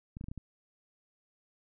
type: clicks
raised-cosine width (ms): 5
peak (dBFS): -29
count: 6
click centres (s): 0.169 / 0.211 / 0.241 / 0.285 / 0.315 / 0.377
effects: none